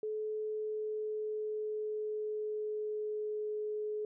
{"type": "tone with pitch glide", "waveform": "sine", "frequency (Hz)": [430, 424.3], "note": ["A4", "G#4"], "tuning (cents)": [-40, 37], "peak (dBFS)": -34, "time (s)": [0.03, 4.05], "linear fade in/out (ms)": 2, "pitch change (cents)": -23, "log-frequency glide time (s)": [0.4, 3.53], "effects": []}